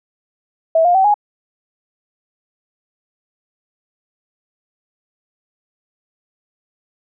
sine tone with pitch steps, 651 / 705.8 / 765.3 / 829.7 Hz, E5 / F5 / G5 / G#5, -22 / +18 / -42 / -2 cents, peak -9 dBFS, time 0.75-1.142 s, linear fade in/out 5 ms, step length 98 ms, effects none

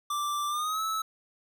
square tone with pitch glide, 1174.7 to 1303.4 Hz, D6 to E6, 0 to -20 cents, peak -29 dBFS, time 0.1-1.02 s, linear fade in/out 5 ms, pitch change +180 cents, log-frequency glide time 0.48-0.82 s, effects none

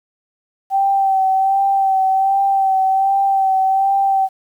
sine tone with vibrato, 775 Hz, G5, 20 cents flat, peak -12 dBFS, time 0.7-4.29 s, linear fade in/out 50 ms, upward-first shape sine, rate 1.3 Hz, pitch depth 27 cents each way, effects 8-bit

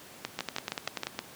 two click trains, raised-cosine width 0.2 ms, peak -14 / -14 dBFS, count 7 / 8, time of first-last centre 0.25-1.19 / 0.39-1.07 s, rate 6.38 / 10.3 Hz, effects pink hiss -49 dBFS RMS until 1.35 s + high-pass 150 Hz 12 dB/octave

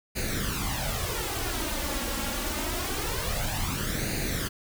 pink noise with flanger, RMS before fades -30 dBFS, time 0.15-4.49 s, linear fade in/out 20 ms, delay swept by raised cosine 0.45 to 3.65 ms, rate 0.25 Hz, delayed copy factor +0.7, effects none

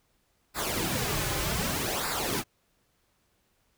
pink noise with flanger, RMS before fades -30 dBFS, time 0.54-2.44 s, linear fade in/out 50 ms, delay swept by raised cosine 0.32 to 4.42 ms, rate 0.65 Hz, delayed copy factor -0.7, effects pink hiss -71 dBFS RMS until 3.77 s

